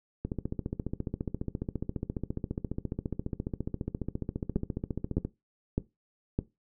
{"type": "two click trains", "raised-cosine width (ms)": 3, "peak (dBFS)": [-14, -19], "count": [4, 74], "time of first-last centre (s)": [[4.56, 6.389], [0.25, 5.25]], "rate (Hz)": [1.64, 14.6], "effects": ["noise-tail reverb RT60 0.2 s tail -17 dB re dry"]}